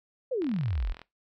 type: exponential sweep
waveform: sine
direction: down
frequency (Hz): 554.4 to 36.78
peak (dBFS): -26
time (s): 0.31-0.93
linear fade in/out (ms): 10
type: click train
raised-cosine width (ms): 0.3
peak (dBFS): -28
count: 26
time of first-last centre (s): 0.42-1.017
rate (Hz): 41.9
effects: noise-tail reverb RT60 0.2 s tail -21 dB re dry